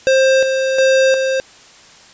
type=tone with tremolo; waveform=square; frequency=529 Hz; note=C5; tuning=19 cents sharp; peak=-10 dBFS; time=0.07-1.4 s; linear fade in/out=0 ms; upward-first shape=square; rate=1.4 Hz; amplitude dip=45%; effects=white hiss -43 dBFS RMS until 2.13 s + resampled to 16000 Hz